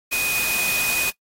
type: tone in noise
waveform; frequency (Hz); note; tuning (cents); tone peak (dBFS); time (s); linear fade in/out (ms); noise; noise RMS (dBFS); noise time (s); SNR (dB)
sine; 2489; D#7; 0; -22; 0.11-1.11; 20; white; -25; 0.11-1.11; 0
effects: noise-tail reverb RT60 0.1 s tail -20 dB re dry + AAC 48 kbps